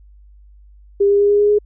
sine tone with pitch steps, 401 / 404 / 407.1 / 410.1 / 413.2 / 416.3 Hz, G4 / G#4 / G#4 / G#4 / G#4 / G#4, +39 / -48 / -35 / -22 / -9 / +4 cents, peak -10 dBFS, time 1-1.588 s, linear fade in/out 10 ms, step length 98 ms, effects added 50 Hz sine -42 dBFS peak until 1.65 s

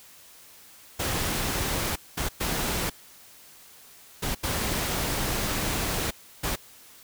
pink noise bursts at uneven times, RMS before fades -28 dBFS, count 6, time 0.99-1.96 / 2.17-2.29 / 2.4-2.9 / 4.22-4.35 / 4.43-6.11 / 6.43-6.56 s, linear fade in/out 10 ms, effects white hiss -51 dBFS RMS until 7.03 s

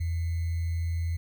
sine tone with sample-and-hold, 83.6 Hz, E2, 25 cents sharp, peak -26 dBFS, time 0-1.17 s, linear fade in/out 10 ms, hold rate 2100 Hz, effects none

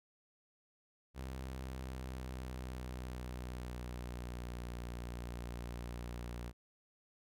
sawtooth tone with pitch glide, 65.1 to 59.7 Hz, C2 to A#1, -8 to +42 cents, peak -38 dBFS, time 1.14-6.53 s, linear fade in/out 50 ms, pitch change -150 cents, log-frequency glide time 1.5-4.83 s, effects none

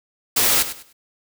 white noise with echo, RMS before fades -17 dBFS, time 0.36-0.63 s, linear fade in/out 10 ms, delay 100 ms, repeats 3, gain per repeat -12 dB, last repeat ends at 0.93 s, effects none

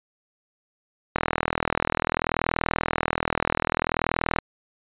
click train, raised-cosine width 0.5 ms, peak -6 dBFS, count 132, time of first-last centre 1.16-4.387 s, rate 40.6 Hz, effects resampled to 8000 Hz

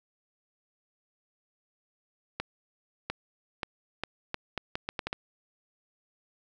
accelerating click train, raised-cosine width 0.3 ms, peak -15 dBFS, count 11, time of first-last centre 2.4-5.129 s, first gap 700 ms, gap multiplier 0.76, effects none

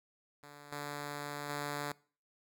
5% pulse tone with level steps, 145.4 Hz, D3, 17 cents flat, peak -40 / -28 / -25 dBFS, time 0.43-1.92 s, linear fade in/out 2 ms, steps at 0.72 / 1.49 s, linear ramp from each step 2 ms, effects noise-tail reverb RT60 0.4 s tail -22 dB re dry

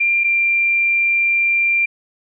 sine tone pair in turn, 2384 / 2375 Hz, D7 / D7, +25 / +19 cents, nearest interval unison, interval 6 cents, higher first, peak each -13 dBFS, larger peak neither, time 0-0.24 / 0.24-1.86 s, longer second, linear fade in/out 10 ms, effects none

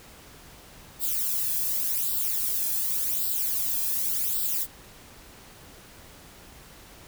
violet noise with flanger, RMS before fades -27 dBFS, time 0.99-4.67 s, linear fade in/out 50 ms, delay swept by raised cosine 0.23 to 1.21 ms, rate 0.88 Hz, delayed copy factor +1, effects pink hiss -49 dBFS RMS until 7.07 s

